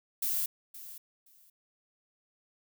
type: noise with echo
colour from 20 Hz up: violet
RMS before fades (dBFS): -31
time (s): 0.22-0.46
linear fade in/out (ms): 5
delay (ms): 520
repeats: 2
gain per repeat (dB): -15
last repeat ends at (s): 1.5
effects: none